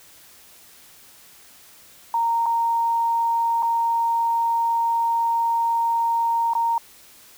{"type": "tone with dropouts", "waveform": "sine", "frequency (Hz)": 926, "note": "A#5", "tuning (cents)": -12, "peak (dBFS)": -18, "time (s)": [2.14, 6.78], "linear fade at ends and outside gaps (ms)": 2, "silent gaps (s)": [[2.459, 2.463], [3.625, 3.629], [6.535, 6.551]], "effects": ["white hiss -49 dBFS RMS until 7.37 s"]}